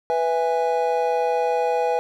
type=chord; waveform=triangle; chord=E major; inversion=second; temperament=just; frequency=494.4 / 659.3 / 824.1 Hz; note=B4 / E5 / G#5; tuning=+2 / 0 / -14 cents; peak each=-20 / -24 / -21 dBFS; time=0.1-1.99 s; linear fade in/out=0 ms; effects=none